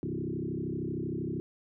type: tone with frequency modulation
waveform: sine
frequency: 246.9 Hz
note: B3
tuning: in tune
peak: -31 dBFS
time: 0.03-1.4 s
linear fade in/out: 0 ms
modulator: 32.9 Hz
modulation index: 4
effects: none